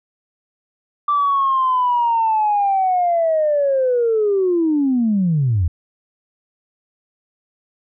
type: linear sweep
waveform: sine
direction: down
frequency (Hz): 1174.7 to 77.3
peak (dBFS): -13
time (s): 1.08-5.68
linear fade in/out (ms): 5
effects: tanh soft clip ceiling -9 dBFS